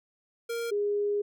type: tone pair in turn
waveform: square / sine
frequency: 466.2 / 410.7 Hz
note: A#4 / G#4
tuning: 0 / -19 cents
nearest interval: major second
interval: 219 cents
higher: first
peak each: -31 / -25 dBFS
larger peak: second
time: 0.49-0.71 / 0.71-1.22 s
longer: second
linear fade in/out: 10 ms
effects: none